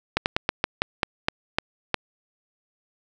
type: slowing click train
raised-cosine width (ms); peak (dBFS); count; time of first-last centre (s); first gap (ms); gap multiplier
0.3; -4; 10; 0.17-1.943; 89; 1.19
effects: none